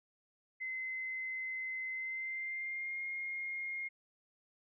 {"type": "tone with pitch glide", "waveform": "sine", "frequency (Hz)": [2054, 2135], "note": ["C7", "C7"], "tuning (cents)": [-33, 34], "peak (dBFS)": -37, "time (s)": [0.6, 3.89], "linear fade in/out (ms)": 20, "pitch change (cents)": 67, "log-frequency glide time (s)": [1.91, 3.04], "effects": []}